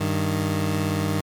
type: tone pair together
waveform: 20% pulse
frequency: 98 / 155.57 Hz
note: G2 / D#3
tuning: 0 / 0 cents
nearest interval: minor sixth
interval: 800 cents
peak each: -19 / -20 dBFS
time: 0-1.21 s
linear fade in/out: 10 ms
effects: MP3 96 kbps